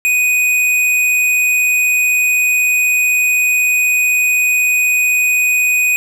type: tone with tanh clipping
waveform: sine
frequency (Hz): 2489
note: D#7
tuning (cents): 0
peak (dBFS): -12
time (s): 0.05-5.96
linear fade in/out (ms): 0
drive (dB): 17
effects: none